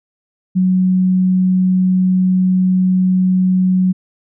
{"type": "tone", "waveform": "sine", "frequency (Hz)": 185, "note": "F#3", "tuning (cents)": 0, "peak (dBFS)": -10, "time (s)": [0.55, 3.93], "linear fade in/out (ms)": 20, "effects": []}